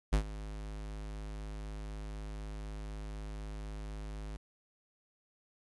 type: tone with ADSR envelope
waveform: square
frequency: 52 Hz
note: G#1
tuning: 3 cents sharp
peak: -24 dBFS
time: 0.12-4.37 s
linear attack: 17 ms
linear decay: 90 ms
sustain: -17 dB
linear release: 8 ms
effects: resampled to 24000 Hz + 11-bit